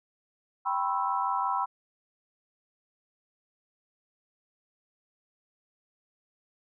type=chord; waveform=sine; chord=C major seventh; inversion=second; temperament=equal with one note detuned; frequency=784 / 987.8 / 1073.4 / 1318.5 Hz; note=G5 / B5 / C6 / E6; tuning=0 / 0 / +44 / 0 cents; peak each=-32 / -29 / -33 / -33 dBFS; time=0.65-1.66 s; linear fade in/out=20 ms; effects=none